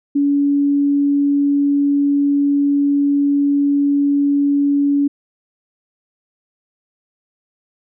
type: tone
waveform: sine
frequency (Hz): 284.1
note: C#4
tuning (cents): +43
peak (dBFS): -12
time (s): 0.15-5.08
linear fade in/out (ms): 10
effects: none